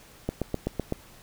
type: click train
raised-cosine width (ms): 2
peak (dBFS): -13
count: 6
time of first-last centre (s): 0.29-0.924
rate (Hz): 7.89
effects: pink hiss -52 dBFS RMS until 1.22 s